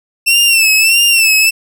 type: tone with vibrato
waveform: sawtooth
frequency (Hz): 2682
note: E7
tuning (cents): +29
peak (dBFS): -4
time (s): 0.26-1.51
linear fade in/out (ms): 20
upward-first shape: sine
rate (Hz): 1.6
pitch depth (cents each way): 78
effects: none